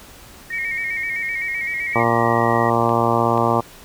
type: tone with pitch glide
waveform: sine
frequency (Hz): 1851 to 1900.8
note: A#6 to A#6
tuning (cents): -13 to +33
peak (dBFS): -26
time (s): 0.5-2.7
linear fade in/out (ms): 5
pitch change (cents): +46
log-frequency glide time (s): 1.24-1.79
type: tone with vibrato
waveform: sine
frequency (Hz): 2217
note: C#7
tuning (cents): 0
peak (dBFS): -23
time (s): 0.52-2.04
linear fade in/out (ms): 20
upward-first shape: square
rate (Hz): 7.8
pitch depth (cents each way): 51
type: harmonic tone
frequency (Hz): 116.6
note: A#2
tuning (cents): +1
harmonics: 1 / 2 / 3 / 4 / 5 / 6 / 7 / 8 / 9 / 10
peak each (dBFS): -24 / -24 / -24 / -24 / -24 / -24 / -24 / -24 / -24 / -24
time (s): 1.95-3.61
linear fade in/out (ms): 10
type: clicks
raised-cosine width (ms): 0.3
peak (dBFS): -20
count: 2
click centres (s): 2.893 / 3.377
effects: pink hiss -43 dBFS RMS until 3.84 s